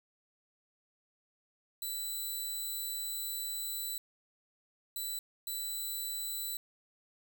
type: tone bursts at uneven times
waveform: 5% pulse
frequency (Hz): 3986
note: B7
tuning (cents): +15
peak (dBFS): -28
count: 3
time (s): 1.82-3.98 / 4.96-5.19 / 5.47-6.57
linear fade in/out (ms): 2
effects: none